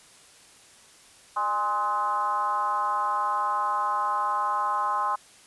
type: tone with frequency modulation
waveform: sine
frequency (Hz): 1046.5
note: C6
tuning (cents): 0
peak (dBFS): -23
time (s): 1.36-5.16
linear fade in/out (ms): 10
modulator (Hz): 222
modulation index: 1.1
effects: white hiss -53 dBFS RMS until 5.46 s + resampled to 24000 Hz